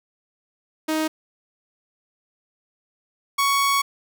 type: tone pair in turn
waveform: sawtooth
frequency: 313.5 / 1114.7 Hz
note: D#4 / C#6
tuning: +13 / +9 cents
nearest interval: octave + minor seventh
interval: 2196 cents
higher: second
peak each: -17 / -14 dBFS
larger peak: second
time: 0.88-1.08 / 3.38-3.82 s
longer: second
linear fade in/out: 10 ms
effects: none